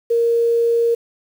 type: tone with quantisation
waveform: sine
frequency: 466.2 Hz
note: A#4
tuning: in tune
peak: -13 dBFS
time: 0.1-0.95 s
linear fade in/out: 10 ms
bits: 7
effects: none